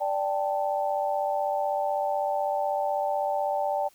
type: chord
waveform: sine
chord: D suspended fourth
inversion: none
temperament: equal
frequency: 587.3 / 784 / 880 Hz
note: D5 / G5 / A5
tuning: 0 / 0 / 0 cents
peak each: -28 / -28 / -31 dBFS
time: 0-3.89 s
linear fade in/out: 20 ms
effects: white hiss -60 dBFS RMS until 3.94 s